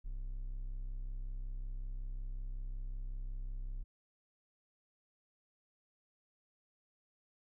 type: tone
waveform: triangle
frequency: 32.7 Hz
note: C1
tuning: in tune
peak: -36 dBFS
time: 0.04-3.84 s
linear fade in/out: 20 ms
effects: none